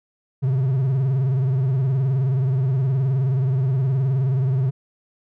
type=tone with vibrato; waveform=triangle; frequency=132.1 Hz; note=C3; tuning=17 cents sharp; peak=-15 dBFS; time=0.42-4.71 s; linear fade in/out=20 ms; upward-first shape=sine; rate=19 Hz; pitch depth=110 cents each way; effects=none